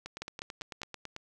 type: two click trains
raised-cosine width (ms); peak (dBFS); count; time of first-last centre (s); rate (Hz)
0.2; -20 / -23; 4 / 11; 0.22-0.818 / 0.06-1.164; 5.02 / 9.06
effects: none